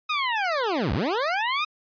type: linear two-way sweep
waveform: 20% pulse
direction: down then up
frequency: 1268 to 57.6 to 1268 Hz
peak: -18 dBFS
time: 0.09-1.65 s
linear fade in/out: 10 ms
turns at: 0.93 s
effects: resampled to 11025 Hz